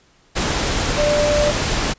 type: tone in noise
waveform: sine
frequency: 591 Hz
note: D5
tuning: 11 cents sharp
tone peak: -15 dBFS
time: 0.97-1.52 s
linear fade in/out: 20 ms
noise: pink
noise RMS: -20 dBFS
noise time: 0.35-1.94 s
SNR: +2 dB
effects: pink hiss -55 dBFS RMS until 1.98 s + resampled to 16000 Hz